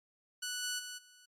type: tone with level steps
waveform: 10% pulse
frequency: 1480 Hz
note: F#6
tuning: in tune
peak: -28 / -26 / -34 / -50 dBFS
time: 0.42-1.26 s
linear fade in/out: 10 ms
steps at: 0.62 / 0.78 / 0.97 s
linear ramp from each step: 20 ms
effects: MP3 64 kbps